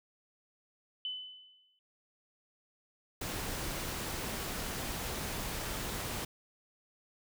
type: tone with exponential decay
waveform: sine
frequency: 3015 Hz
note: F#7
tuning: 32 cents sharp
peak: -33 dBFS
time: 1.05-1.79 s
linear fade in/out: 1 ms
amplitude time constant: 160 ms
type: noise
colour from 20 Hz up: pink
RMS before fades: -38 dBFS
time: 3.21-6.25 s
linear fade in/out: 5 ms
effects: none